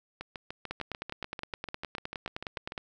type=two click trains; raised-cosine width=0.3 ms; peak=-19 / -22 dBFS; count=21 / 18; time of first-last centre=0.71-2.778 / 0.21-2.721 s; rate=9.67 / 6.77 Hz; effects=none